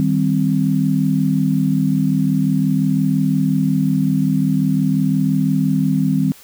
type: chord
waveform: sine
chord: C minor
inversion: first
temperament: equal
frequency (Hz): 155.56 / 196 / 261.6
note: Eb3 / G3 / C4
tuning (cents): 0 / 0 / 0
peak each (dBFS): -18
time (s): 0-6.32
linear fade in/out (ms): 0
effects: white hiss -44 dBFS RMS until 6.43 s